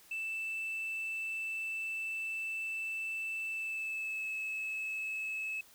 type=tone with pitch glide; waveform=sine; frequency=2648 to 2594 Hz; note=E7 to E7; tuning=+7 to -28 cents; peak=-33 dBFS; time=0.11-5.61 s; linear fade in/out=5 ms; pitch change=-35 cents; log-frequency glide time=3.5-4.3 s; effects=tanh soft clip ceiling -33 dBFS + white hiss -60 dBFS RMS until 5.74 s